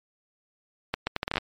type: accelerating click train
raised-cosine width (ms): 0.3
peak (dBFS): -10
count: 10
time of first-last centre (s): 0.94-1.38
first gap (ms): 130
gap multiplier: 0.72
effects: MP3 64 kbps